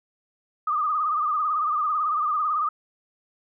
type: tone with vibrato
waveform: sine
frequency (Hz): 1218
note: D#6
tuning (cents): -37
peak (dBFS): -21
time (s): 0.67-2.69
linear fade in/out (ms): 5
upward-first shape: sine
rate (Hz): 18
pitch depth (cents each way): 75
effects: none